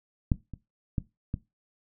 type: clicks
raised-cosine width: 5 ms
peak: -10 / -26 / -15 / -17 dBFS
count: 4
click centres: 0.318 / 0.537 / 0.982 / 1.341 s
effects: noise-tail reverb RT60 0.2 s tail -17 dB re dry